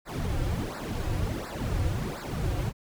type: noise with flanger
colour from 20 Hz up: brown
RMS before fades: -30 dBFS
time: 0.05-2.73 s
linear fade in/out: 50 ms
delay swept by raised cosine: 0.31 to 4.81 ms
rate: 1.4 Hz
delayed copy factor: -0.95
effects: none